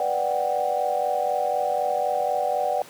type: chord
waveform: sine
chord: G major seventh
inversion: first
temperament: equal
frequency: 493.9 / 587.3 / 740 / 784 Hz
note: B4 / D5 / F#5 / G5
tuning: 0 / 0 / 0 / 0 cents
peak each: -30 / -26 / -25 / -28 dBFS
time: 0-2.82 s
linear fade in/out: 2 ms
effects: pink hiss -45 dBFS RMS until 2.89 s + high-pass 200 Hz 12 dB/octave

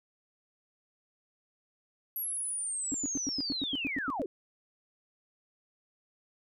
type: linear sweep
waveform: sine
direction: down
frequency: 11690 to 329.6 Hz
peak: -32 dBFS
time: 2.16-4.26 s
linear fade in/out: 2 ms
type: tone bursts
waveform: sine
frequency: 277.2 Hz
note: C#4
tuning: in tune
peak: -30 dBFS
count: 12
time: 2.92-4.218 s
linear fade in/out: 0 ms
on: 22 ms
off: 94 ms
effects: none

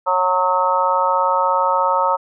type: harmonic tone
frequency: 183.1 Hz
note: F#3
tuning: 18 cents flat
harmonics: 3 / 4 / 5 / 6 / 7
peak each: -21 / -28 / -17 / -24 / -20 dBFS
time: 0.06-2.17 s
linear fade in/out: 20 ms
effects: none

